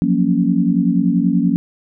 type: chord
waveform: sine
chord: Gb major seventh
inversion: third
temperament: equal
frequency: 174.61 / 185 / 233.1 / 277.2 Hz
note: F3 / Gb3 / Bb3 / Db4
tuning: 0 / 0 / 0 / 0 cents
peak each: -18 dBFS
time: 0.02-1.56 s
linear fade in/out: 0 ms
effects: none